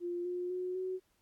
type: tone with pitch steps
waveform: sine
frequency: 349.8 / 357.2 / 364.7 / 372.3 Hz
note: F4 / F4 / F#4 / F#4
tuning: +3 / +39 / -25 / +11 cents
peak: -34 dBFS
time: 0-1 s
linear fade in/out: 50 ms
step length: 250 ms
effects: pink hiss -75 dBFS RMS until 1.21 s + AAC 64 kbps